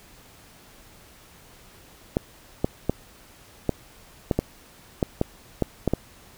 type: clicks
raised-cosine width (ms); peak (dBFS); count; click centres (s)
2; -7; 11; 2.169 / 2.645 / 2.896 / 3.693 / 4.312 / 4.39 / 5.028 / 5.214 / 5.623 / 5.877 / 5.936
effects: pink hiss -51 dBFS RMS until 6.37 s